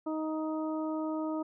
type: harmonic tone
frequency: 313.1 Hz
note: D#4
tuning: 11 cents sharp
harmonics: 1 / 2 / 3 / 4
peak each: -32 / -38 / -42 / -44 dBFS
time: 0.06-1.43 s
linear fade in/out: 10 ms
effects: none